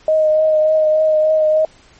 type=tone with vibrato; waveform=sine; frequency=622.3 Hz; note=D#5; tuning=in tune; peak=-10 dBFS; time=0.08-1.65 s; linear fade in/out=2 ms; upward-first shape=triangle; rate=3.4 Hz; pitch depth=20 cents each way; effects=pink hiss -48 dBFS RMS until 1.99 s + MP3 32 kbps